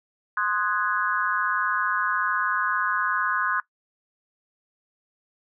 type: chord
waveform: sine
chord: Ab dominant seventh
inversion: first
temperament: equal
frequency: 1046.5 / 1244.5 / 1480 / 1661.2 Hz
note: C6 / Eb6 / Gb6 / Ab6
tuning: 0 / 0 / 0 / 0 cents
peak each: -28 / -28 / -26 / -28 dBFS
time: 0.37-3.6 s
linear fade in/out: 2 ms
effects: noise-tail reverb RT60 0.1 s tail -19 dB re dry